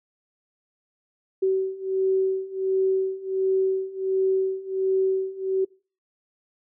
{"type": "beating tone pair", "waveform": "sine", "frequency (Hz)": [380.3, 381.7], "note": ["F#4", "G4"], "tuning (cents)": [48, -46], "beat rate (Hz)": 1.4, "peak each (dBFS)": [-25, -23], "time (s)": [1.42, 5.65], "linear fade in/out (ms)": 10, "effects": ["noise-tail reverb RT60 0.4 s tail -25 dB re dry"]}